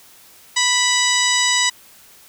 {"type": "harmonic tone with a mistuned harmonic", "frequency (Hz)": 987.8, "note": "B5", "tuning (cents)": 0, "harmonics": [1, 2, 3, 4, 5, 6, 7, 8], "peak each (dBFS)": [-24, -20, -23, -22, -24, -25, -28, -22], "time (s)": [0.56, 1.7], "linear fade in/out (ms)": 10, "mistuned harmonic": 4, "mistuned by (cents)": -45, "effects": ["white hiss -47 dBFS RMS until 2.28 s"]}